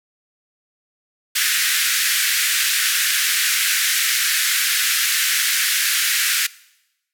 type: band-pass noise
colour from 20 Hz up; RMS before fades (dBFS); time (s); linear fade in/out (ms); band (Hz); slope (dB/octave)
pink; -19; 1.35-6.47; 10; 1500 to 16000; 48
effects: noise-tail reverb RT60 0.9 s tail -21 dB re dry